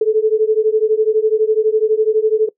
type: beating tone pair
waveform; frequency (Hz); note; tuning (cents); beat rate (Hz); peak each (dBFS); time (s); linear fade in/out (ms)
sine; 429.5 / 441.5; A4 / A4; -42 / +6; 12; -14; 0.01-2.49; 5
effects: noise-tail reverb RT60 0.1 s tail -21 dB re dry